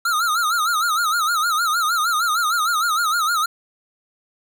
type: tone with vibrato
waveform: square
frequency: 1318.5 Hz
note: E6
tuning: in tune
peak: -18 dBFS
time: 0.05-3.46 s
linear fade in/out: 5 ms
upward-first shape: sine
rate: 6.5 Hz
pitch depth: 140 cents each way
effects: none